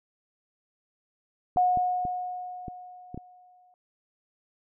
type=clicks; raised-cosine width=3 ms; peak=-24 dBFS; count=6; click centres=1.562 / 1.773 / 2.052 / 2.682 / 3.145 / 3.176 s
type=tone with exponential decay; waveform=sine; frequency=726 Hz; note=F#5; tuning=33 cents flat; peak=-18 dBFS; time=1.57-3.74 s; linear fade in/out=1 ms; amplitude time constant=470 ms
effects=none